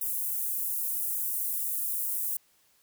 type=high-pass noise; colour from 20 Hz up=pink; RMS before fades=-31 dBFS; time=0.01-2.37 s; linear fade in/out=5 ms; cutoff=11000 Hz; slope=24 dB/octave; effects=white hiss -66 dBFS RMS until 2.82 s